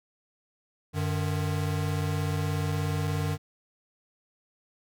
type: tone pair together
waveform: square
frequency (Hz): 94.9 / 151.56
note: F#2 / D#3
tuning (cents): +44 / -45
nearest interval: minor sixth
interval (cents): 811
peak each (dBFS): -30 / -30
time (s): 0.93-3.38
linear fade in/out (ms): 50
effects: none